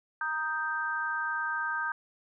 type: chord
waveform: sine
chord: Eb major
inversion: second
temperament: equal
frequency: 932.3 / 1244.5 / 1568 Hz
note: Bb5 / Eb6 / G6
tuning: 0 / 0 / 0 cents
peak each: -36 / -35 / -31 dBFS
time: 0.21-1.92 s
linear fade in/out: 2 ms
effects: none